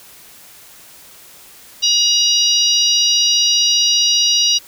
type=harmonic tone; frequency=955 Hz; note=A#5; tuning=42 cents sharp; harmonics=3 / 4 / 5 / 6; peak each=-17 / -17 / -17 / -17 dBFS; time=1.82-4.59 s; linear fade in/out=20 ms; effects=white hiss -42 dBFS RMS until 4.67 s